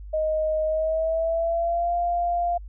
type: tone with pitch glide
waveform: sine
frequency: 624 to 696.4 Hz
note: D#5 to F5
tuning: +5 to -5 cents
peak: -21 dBFS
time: 0.13-2.58 s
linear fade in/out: 10 ms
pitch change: +190 cents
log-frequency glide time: 0.65-1.95 s
effects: added 50 Hz sine -36 dBFS peak until 2.68 s